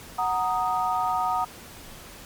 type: chord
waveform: sine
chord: D# minor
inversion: first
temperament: equal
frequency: 740 / 932.3 / 1244.5 Hz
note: F#5 / A#5 / D#6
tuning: 0 / 0 / 0 cents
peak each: -26 / -27 / -27 dBFS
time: 0.18-1.45 s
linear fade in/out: 10 ms
effects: pink hiss -44 dBFS RMS until 2.25 s + MP3 96 kbps